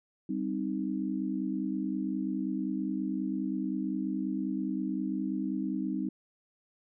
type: chord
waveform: sine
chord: C minor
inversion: second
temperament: equal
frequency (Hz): 196 / 261.6 / 311.1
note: G3 / C4 / Eb4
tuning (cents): 0 / 0 / 0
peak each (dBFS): -34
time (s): 0.29-6.09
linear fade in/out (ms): 5
effects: none